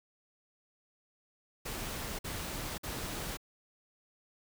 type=noise bursts; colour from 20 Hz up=pink; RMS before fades=-39 dBFS; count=3; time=1.65-3.372 s; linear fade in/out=10 ms; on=540 ms; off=51 ms; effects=none